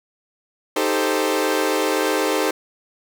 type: chord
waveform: sawtooth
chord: A half-diminished seventh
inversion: second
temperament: equal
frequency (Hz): 311.1 / 392 / 440 / 523.3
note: Eb4 / G4 / A4 / C5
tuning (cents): 0 / 0 / 0 / 0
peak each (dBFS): -20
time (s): 0.76-2.51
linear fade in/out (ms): 5
effects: none